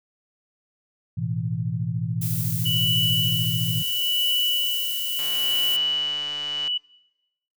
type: chord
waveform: sine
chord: A suspended second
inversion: none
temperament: equal with one note detuned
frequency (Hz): 109.62 / 123.47 / 164.81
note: A2 / B2 / E3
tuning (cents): -6 / 0 / 0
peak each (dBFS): -28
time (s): 1.17-3.83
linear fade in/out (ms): 10
type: noise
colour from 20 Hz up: violet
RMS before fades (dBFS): -30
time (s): 2.21-5.77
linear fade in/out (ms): 10
type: tone with tremolo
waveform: sine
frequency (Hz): 2956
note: F#7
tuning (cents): -2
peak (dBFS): -19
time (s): 2.65-6.78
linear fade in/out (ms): 10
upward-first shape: sine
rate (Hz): 0.74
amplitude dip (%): 60
type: click train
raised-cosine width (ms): 0.2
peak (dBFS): -21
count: 218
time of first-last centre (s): 5.19-6.676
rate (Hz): 146
effects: noise-tail reverb RT60 1.0 s tail -24 dB re dry